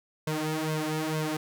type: tone with flanger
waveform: sawtooth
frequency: 155.7 Hz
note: D#3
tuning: 2 cents sharp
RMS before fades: -30 dBFS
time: 0.27-1.37 s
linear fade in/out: 5 ms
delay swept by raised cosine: 1.9 to 4.2 ms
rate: 2.2 Hz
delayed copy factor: +0.95
effects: none